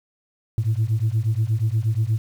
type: beating tone pair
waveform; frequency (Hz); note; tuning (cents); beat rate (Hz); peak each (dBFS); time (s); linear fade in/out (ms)
sine; 106.4 / 114.8; G#2 / A#2; +42 / -26; 8.4; -20; 0.58-2.18; 0
effects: tanh soft clip ceiling -14 dBFS + 8-bit